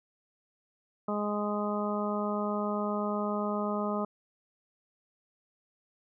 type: harmonic tone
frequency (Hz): 207.7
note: G#3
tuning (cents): 0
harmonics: 1 / 2 / 3 / 4 / 5 / 6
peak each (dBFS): -32 / -36 / -35 / -40 / -39 / -37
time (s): 1.08-4.05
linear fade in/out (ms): 5
effects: none